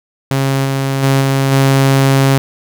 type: tone with level steps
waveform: sawtooth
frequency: 135.8 Hz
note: C#3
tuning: 35 cents flat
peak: -8 / -10 / -5 / -7 / -4 dBFS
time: 0.31-2.38 s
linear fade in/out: 0 ms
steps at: 0.64 / 1.02 / 1.2 / 1.51 s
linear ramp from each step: 20 ms
effects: none